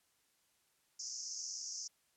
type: band-pass noise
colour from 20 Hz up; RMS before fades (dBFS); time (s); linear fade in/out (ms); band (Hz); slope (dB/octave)
pink; -44; 0.99-1.88; 10; 5100 to 6800; 96
effects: white hiss -75 dBFS RMS until 2.16 s + low-pass 12000 Hz 12 dB/octave